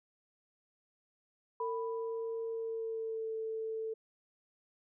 sine tone with exponential decay, 987.8 Hz, B5, in tune, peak -35 dBFS, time 1.6-3.17 s, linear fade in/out 2 ms, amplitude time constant 340 ms
sine tone with pitch glide, 454.7 to 443.5 Hz, A#4 to A4, -43 to +14 cents, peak -35 dBFS, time 1.6-3.94 s, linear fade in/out 10 ms, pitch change -43 cents, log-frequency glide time 2.48-3.35 s
effects none

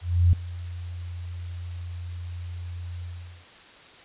sine tone with ADSR envelope, 87.31 Hz, F2, in tune, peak -13 dBFS, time 0.01-3.46 s, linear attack 320 ms, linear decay 3 ms, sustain -19 dB, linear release 430 ms, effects white hiss -49 dBFS RMS until 4.04 s + resampled to 8000 Hz

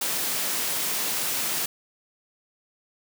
white high-pass noise, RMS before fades -27 dBFS, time 0.01-1.66 s, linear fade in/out 5 ms, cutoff 130 Hz, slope 48 dB/octave, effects none

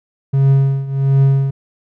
triangle tone with tremolo, 136.6 Hz, C#3, 25 cents flat, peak -5 dBFS, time 0.33-1.51 s, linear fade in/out 10 ms, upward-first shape triangle, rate 1.4 Hz, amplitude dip 85%, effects none

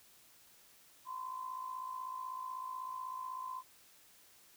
sine tone with amplitude modulation, 1028 Hz, C6, 31 cents flat, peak -37 dBFS, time 1.05-3.63 s, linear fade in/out 50 ms, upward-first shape sine, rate 56.1 Hz, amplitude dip 65%, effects white hiss -63 dBFS RMS until 4.56 s

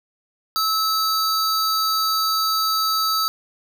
square tone pair together, 1300 / 4633 Hz, E6 / D8, -24 / -24 cents, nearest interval octave + minor seventh, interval 2200 cents, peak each -21 / -23 dBFS, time 0.56-3.28 s, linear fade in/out 0 ms, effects none

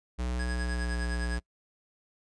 square tone with pitch glide, 61.3 to 59.62 Hz, B1 to A#1, -12 to +40 cents, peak -30 dBFS, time 0.18-1.4 s, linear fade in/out 20 ms, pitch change -48 cents, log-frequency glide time 0.48-0.98 s
square tone with tremolo, 1663 Hz, G#6, 2 cents sharp, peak -35 dBFS, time 0.39-1.38 s, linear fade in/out 5 ms, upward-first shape triangle, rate 9.8 Hz, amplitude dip 85%
effects noise-tail reverb RT60 0.1 s tail -25 dB re dry + resampled to 22050 Hz

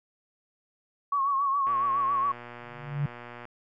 sine tone with vibrato, 1108.7 Hz, C#6, in tune, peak -23 dBFS, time 1.12-2.32 s, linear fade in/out 5 ms, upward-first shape triangle, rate 7.2 Hz, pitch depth 69 cents each way
click train, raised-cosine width 0.5 ms, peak -27 dBFS, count 215, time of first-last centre 1.67-3.453 s, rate 120 Hz
sine tone with exponential growth, 144.2 Hz, D3, 31 cents flat, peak -22 dBFS, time 2.6-3.06 s, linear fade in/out 5 ms, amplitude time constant 100 ms
effects none

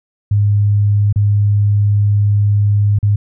sine tone with dropouts, 102.8 Hz, G#2, 17 cents flat, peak -9 dBFS, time 0.31-3.16 s, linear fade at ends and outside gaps 5 ms, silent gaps 1.127-1.159 / 2.988-3.028 s, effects none

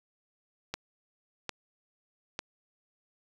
clicks, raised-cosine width 0.2 ms, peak -16 dBFS, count 3, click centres 0.74 / 1.493 / 2.391 s, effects 8-bit

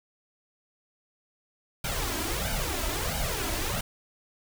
pink noise with flanger, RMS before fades -30 dBFS, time 1.84-3.81 s, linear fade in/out 5 ms, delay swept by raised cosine 1.3 to 3.1 ms, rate 1.5 Hz, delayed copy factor +0.75, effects none

